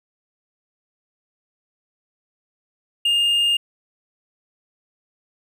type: tone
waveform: triangle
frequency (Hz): 2823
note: F7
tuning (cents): +18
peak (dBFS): -14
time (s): 3.05-3.57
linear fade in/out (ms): 5
effects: none